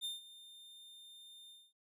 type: tone with ADSR envelope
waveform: 45% pulse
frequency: 3618 Hz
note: A7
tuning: 48 cents sharp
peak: -37 dBFS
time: 0.01-1.73 s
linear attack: 35 ms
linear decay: 160 ms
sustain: -17 dB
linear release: 230 ms
effects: resampled to 32000 Hz